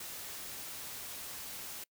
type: noise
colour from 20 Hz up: white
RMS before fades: -44 dBFS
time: 0-1.84 s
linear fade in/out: 5 ms
effects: noise-tail reverb RT60 0.1 s tail -25 dB re dry